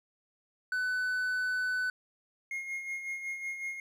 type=tone; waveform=triangle; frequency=1500 Hz; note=F#6; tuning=23 cents sharp; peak=-27 dBFS; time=0.72-1.9 s; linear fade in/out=2 ms
type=tone with tremolo; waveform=triangle; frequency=2145 Hz; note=C7; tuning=42 cents sharp; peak=-31 dBFS; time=2.51-3.8 s; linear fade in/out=2 ms; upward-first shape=sine; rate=5.4 Hz; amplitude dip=55%
effects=none